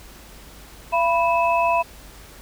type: tone cluster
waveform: sine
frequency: 680 / 988 / 2598 Hz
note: F5 / B5 / E7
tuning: -46 / 0 / -26 cents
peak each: -20 / -19 / -26 dBFS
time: 0.92-1.83 s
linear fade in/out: 20 ms
effects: added 50 Hz sine -45 dBFS peak until 2.41 s + pink hiss -45 dBFS RMS until 2.41 s